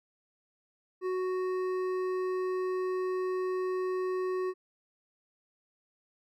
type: tone with hard clipping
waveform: triangle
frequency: 370 Hz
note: F#4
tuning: in tune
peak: -31 dBFS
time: 1.01-4.54 s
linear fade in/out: 50 ms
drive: 13 dB
effects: none